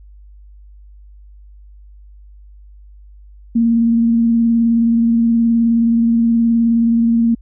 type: tone with vibrato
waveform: sine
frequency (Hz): 231.2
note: A#3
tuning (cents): -14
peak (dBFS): -10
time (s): 3.55-7.35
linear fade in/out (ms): 10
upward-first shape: sine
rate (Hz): 19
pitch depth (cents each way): 20
effects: added 50 Hz sine -38 dBFS peak until 7.41 s